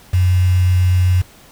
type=tone with quantisation; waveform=sine; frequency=90.8 Hz; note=F#2; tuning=32 cents flat; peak=-10 dBFS; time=0.13-1.22 s; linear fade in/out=10 ms; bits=5; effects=pink hiss -45 dBFS RMS until 1.51 s